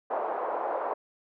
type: band-pass noise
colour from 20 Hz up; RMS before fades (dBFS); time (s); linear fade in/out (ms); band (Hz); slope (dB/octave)
white; -31; 0.1-0.94; 10; 460 to 920; 24
effects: none